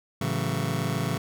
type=chord; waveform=sawtooth; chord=F# minor seventh; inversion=first; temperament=just; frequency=111 / 138.75 / 166.5 / 185 Hz; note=A2 / C#3 / E3 / F#3; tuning=+16 / +2 / +18 / 0 cents; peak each=-27 / -25 / -27 / -30 dBFS; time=0.21-1.18 s; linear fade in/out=5 ms; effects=none